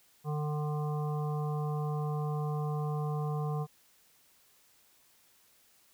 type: harmonic tone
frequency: 150 Hz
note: D3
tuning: 37 cents sharp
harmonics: 1 / 3 / 5 / 7 / 8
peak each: -31 / -40 / -42 / -44 / -50 dBFS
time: 0.24-3.67 s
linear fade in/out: 50 ms
effects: white hiss -65 dBFS RMS until 5.93 s